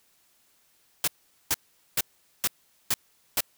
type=noise bursts; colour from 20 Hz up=white; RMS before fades=-24 dBFS; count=6; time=1.04-3.406 s; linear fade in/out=2 ms; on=36 ms; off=430 ms; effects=white hiss -65 dBFS RMS until 3.57 s